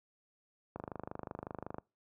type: click train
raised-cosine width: 1 ms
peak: -26 dBFS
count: 27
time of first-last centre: 0.76-1.784 s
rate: 25.4 Hz
effects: noise-tail reverb RT60 0.3 s tail -26 dB re dry + high-pass 80 Hz 12 dB/octave